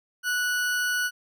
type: tone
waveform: 40% pulse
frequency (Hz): 1474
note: F#6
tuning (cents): -7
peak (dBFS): -23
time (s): 0.23-1.11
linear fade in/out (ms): 50
effects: none